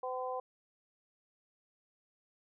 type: harmonic tone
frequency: 254.9 Hz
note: C4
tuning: 45 cents flat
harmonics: 2 / 3 / 4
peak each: -38 / -40 / -41 dBFS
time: 0.03-0.4 s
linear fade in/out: 5 ms
effects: none